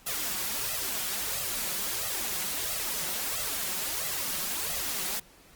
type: noise with flanger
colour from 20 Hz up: white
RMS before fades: -32 dBFS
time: 0.06-5.2 s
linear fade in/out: 10 ms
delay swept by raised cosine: 1.5 to 5.5 ms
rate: 1.5 Hz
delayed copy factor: +0.8
effects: pink hiss -56 dBFS RMS until 5.55 s + Opus 48 kbps